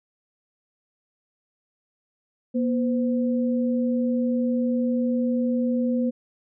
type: tone pair together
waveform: sine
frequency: 240 / 512.4 Hz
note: B3 / C5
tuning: -49 / -36 cents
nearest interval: octave + minor second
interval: 1313 cents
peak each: -21 / -28 dBFS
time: 2.54-6.11 s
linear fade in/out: 20 ms
effects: none